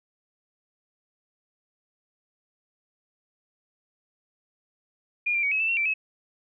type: tone with pitch steps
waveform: sine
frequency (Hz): 2425 / 2370 / 2253 / 2564 / 2649 / 2725 / 2339 / 2576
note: D#7 / D7 / C#7 / E7 / E7 / F7 / D7 / E7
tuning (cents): -45 / +15 / +28 / -49 / +8 / -43 / -8 / -41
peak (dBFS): -22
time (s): 5.26-5.94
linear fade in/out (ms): 10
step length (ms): 85
effects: none